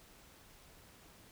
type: silence
effects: pink hiss -60 dBFS RMS until 1.31 s